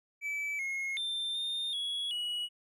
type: tone with pitch steps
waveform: triangle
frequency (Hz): 2305 / 2161 / 3577 / 3635 / 3352 / 2918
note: D7 / C#7 / A7 / A#7 / G#7 / F#7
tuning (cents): -33 / -45 / +28 / -44 / +15 / -25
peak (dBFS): -31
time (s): 0.21-2.49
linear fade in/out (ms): 50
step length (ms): 380
effects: none